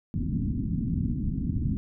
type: low-pass noise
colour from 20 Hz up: white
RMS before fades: -28 dBFS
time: 0.14-1.77 s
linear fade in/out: 0 ms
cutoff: 260 Hz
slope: 48 dB/octave
effects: none